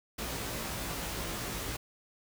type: noise with comb filter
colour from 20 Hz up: pink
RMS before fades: -37 dBFS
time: 0.18-1.77 s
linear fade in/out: 10 ms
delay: 18 ms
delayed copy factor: +0.85
effects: none